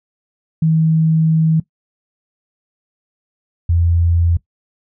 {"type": "tone pair in turn", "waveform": "sine", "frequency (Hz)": [160, 84.99], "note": ["D#3", "F2"], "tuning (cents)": [49, -47], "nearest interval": "major seventh", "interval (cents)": 1096, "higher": "first", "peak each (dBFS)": [-10, -11], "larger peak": "first", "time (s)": [[0.62, 1.6], [3.69, 4.37]], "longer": "first", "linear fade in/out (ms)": 5, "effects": ["noise-tail reverb RT60 0.1 s tail -18 dB re dry"]}